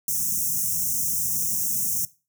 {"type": "band-stop noise", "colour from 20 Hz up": "white", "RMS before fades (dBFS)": -25, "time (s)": [0.08, 2.05], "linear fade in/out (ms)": 2, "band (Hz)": [230, 5600], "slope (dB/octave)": 96, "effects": ["noise-tail reverb RT60 0.3 s tail -19 dB re dry", "high-pass 80 Hz 12 dB/octave"]}